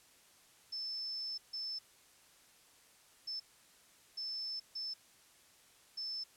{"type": "tone bursts at uneven times", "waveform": "sine", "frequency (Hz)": 5274, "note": "E8", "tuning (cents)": 0, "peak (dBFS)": -38, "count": 6, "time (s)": [[0.72, 1.38], [1.53, 1.79], [3.27, 3.4], [4.17, 4.6], [4.75, 4.94], [5.97, 6.24]], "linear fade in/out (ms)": 10, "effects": ["white hiss -64 dBFS RMS until 6.36 s", "low-pass 11000 Hz 12 dB/octave"]}